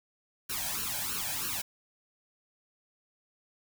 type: noise with flanger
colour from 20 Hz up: white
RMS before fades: -34 dBFS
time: 0.49-1.62 s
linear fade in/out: 10 ms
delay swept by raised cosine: 0.7 to 1.27 ms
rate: 3.1 Hz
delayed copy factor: +0.95
effects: none